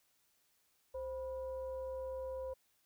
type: tone with frequency modulation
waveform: sine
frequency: 523 Hz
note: C5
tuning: 1 cent flat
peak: -39 dBFS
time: 0.94-2.54 s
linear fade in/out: 10 ms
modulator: 458 Hz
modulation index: 0.44
effects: white hiss -75 dBFS RMS until 2.85 s